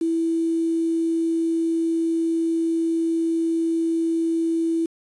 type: tone with quantisation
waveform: sine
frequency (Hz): 329.6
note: E4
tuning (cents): 0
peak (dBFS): -19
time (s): 0.01-4.86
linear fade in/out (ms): 5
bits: 7
effects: resampled to 24000 Hz